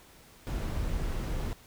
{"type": "noise", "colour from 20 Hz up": "brown", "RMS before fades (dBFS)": -32, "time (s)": [0.47, 1.53], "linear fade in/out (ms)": 0, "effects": ["pink hiss -56 dBFS RMS until 1.66 s"]}